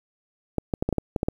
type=clicks; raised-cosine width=2 ms; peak=-10 dBFS; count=9; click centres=0.583 / 0.738 / 0.825 / 0.89 / 0.927 / 0.983 / 1.162 / 1.231 / 1.285 s; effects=8-bit